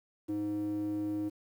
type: tone with band-pass filter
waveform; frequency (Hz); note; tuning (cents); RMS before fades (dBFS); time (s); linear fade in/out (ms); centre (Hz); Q
square; 103.83; G#2; 0; -34; 0.28-1.3; 20; 340; 9
effects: 10-bit